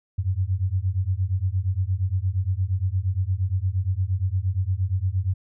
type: beating tone pair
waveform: sine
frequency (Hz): 89.8 / 98.4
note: F2 / G2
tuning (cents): +49 / +7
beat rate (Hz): 8.6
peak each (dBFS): -24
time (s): 0.18-5.34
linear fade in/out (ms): 10
effects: none